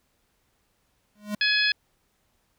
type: tone with exponential growth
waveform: square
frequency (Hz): 208.4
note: G#3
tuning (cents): +6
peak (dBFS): -25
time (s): 1.15-1.35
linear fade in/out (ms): 5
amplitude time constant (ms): 43
type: harmonic tone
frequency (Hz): 843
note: G#5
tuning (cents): +26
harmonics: 2 / 3 / 4 / 5 / 6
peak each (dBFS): -24 / -26 / -27 / -28 / -29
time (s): 1.41-1.72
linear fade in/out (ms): 2
effects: pink hiss -70 dBFS RMS until 2.58 s